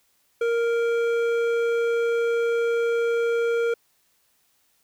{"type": "tone with hard clipping", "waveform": "triangle", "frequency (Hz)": 466.2, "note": "A#4", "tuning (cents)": 0, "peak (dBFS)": -22, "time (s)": [0.41, 3.74], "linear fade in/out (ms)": 5, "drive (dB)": 14, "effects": ["white hiss -66 dBFS RMS until 4.83 s"]}